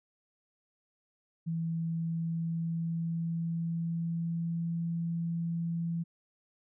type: tone with pitch glide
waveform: sine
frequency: 164.81 to 167.88 Hz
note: E3 to E3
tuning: 0 to +32 cents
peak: -30 dBFS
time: 1.46-6.04 s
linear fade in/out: 20 ms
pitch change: +32 cents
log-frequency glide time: 1.76-4.8 s
effects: none